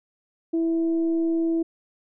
sine tone with frequency modulation, 329.6 Hz, E4, in tune, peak -20 dBFS, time 0.53-1.63 s, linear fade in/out 10 ms, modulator 330 Hz, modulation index 0.25, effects none

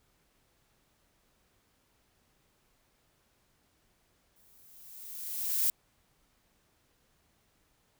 violet noise with exponential growth, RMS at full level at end -26 dBFS, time 4.36-5.7 s, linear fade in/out 1 ms, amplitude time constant 290 ms, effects pink hiss -71 dBFS RMS until 7.99 s

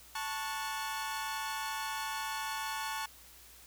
sawtooth chord, F# minor, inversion first, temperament equal with one note detuned, 880 / 1108.7 / 1464.7 Hz, A5 / C#6 / F#6, 0 / 0 / -18 cents, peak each -34 / -37 / -39 dBFS, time 0.15-3.06 s, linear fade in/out 5 ms, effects added 60 Hz sine -62 dBFS peak until 3.66 s + white hiss -56 dBFS RMS until 3.66 s

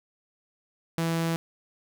sawtooth tone, 165.3 Hz, E3, 5 cents sharp, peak -21 dBFS, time 0.98-1.36 s, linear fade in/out 0 ms, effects none

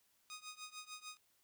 10% pulse tone with tremolo, 1244.5 Hz, D#6, in tune, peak -37 dBFS, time 0.3-1.17 s, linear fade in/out 0 ms, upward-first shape triangle, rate 6.7 Hz, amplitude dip 95%, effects white hiss -75 dBFS RMS until 1.43 s

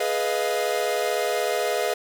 45% pulse chord, F half-diminished seventh, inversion first, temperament equal with one note detuned, 420.4 / 493.9 / 622.3 / 698.5 Hz, Ab4 / Cb5 / Eb5 / F5, +21 / 0 / 0 / 0 cents, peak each -28 dBFS, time 0-1.94 s, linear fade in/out 5 ms, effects none

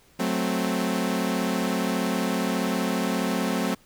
sawtooth chord, F# diminished, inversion none, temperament equal, 185 / 220 / 261.6 Hz, F#3 / A3 / C4, 0 / 0 / 0 cents, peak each -24 dBFS, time 0.19-3.75 s, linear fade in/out 10 ms, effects pink hiss -58 dBFS RMS until 3.85 s

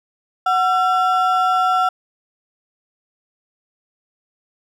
triangle ring-modulated tone, 1046.5 Hz, C6, in tune, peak -9 dBFS, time 0.46-1.89 s, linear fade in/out 5 ms, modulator 306 Hz, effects none

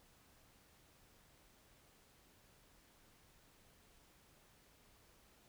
silence, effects pink hiss -68 dBFS RMS until 5.48 s

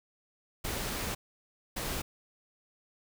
pink noise bursts at uneven times, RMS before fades -35 dBFS, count 2, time 0.64-1.15 / 1.76-2.02 s, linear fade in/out 10 ms, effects none

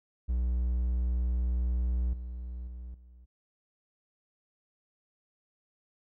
triangle tone with level steps, 61 Hz, B1, 21 cents flat, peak -24 / -34 / -37 / -49 dBFS, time 0.28-3.26 s, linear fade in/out 20 ms, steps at 2.13 / 2.67 / 2.94 s, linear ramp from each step 5 ms, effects none

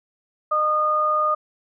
sine tone pair together, 610 / 1224.9 Hz, D#5 / D#6, -34 / -27 cents, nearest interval octave, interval 1207 cents, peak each -25 / -18 dBFS, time 0.51-1.35 s, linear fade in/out 10 ms, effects none

